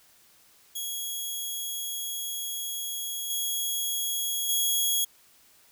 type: tone with level steps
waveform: 10% pulse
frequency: 3322 Hz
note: G#7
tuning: in tune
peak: -23 / -19 / -15 dBFS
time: 0.75-5.05 s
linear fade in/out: 10 ms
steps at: 3.3 / 4.49 s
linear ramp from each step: 2 ms
effects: white hiss -59 dBFS RMS until 5.71 s